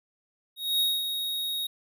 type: tone with ADSR envelope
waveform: square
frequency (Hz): 3759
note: A#7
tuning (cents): +14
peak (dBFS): -22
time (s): 0.56-1.67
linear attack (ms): 240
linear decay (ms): 220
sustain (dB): -7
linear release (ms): 8
effects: none